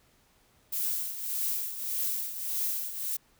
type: noise with tremolo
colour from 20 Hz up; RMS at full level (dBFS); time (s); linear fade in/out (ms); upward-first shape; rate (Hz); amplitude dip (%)
violet; -29; 0.72-3.17; 10; triangle; 1.7; 70
effects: pink hiss -65 dBFS RMS until 3.39 s